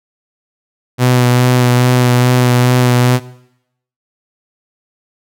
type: tone with vibrato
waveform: sawtooth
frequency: 124.3 Hz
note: B2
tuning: 12 cents sharp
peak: -4 dBFS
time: 0.98-3.2 s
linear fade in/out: 50 ms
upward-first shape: sine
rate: 2.4 Hz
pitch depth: 18 cents each way
effects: noise-tail reverb RT60 0.8 s tail -19 dB re dry